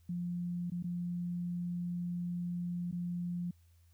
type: tone with dropouts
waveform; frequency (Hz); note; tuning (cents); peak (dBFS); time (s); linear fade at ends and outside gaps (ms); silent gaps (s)
sine; 175.1; F3; +5; -34; 0.09-3.51; 5; 0.701-0.718 / 0.826-0.841 / 2.914-2.925
effects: added 84 Hz sine -61 dBFS peak until 3.93 s + white hiss -75 dBFS RMS until 3.93 s